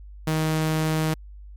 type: tone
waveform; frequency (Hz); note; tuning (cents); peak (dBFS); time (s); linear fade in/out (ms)
sawtooth; 157.3; D#3; +19; -17; 0.27-1.14; 5
effects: added 50 Hz sine -39 dBFS peak until 1.56 s + MP3 96 kbps